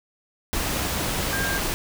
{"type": "tone in noise", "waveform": "sine", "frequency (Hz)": 1600, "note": "G6", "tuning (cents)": 35, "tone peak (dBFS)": -26, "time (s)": [1.33, 1.58], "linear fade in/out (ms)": 0, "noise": "pink", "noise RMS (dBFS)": -26, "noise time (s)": [0.53, 1.74], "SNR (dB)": -3, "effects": []}